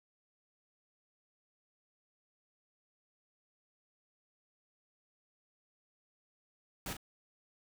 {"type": "noise with echo", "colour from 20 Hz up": "pink", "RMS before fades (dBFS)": -40, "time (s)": [6.86, 6.93], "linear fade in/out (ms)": 2, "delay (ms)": 38, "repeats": 1, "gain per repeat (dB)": -7, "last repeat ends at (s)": 6.968, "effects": []}